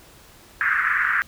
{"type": "band-pass noise", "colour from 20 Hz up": "white", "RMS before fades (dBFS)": -21, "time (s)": [0.61, 1.22], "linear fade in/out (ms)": 0, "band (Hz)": [1300, 1900], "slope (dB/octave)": 48, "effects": ["pink hiss -49 dBFS RMS until 1.27 s"]}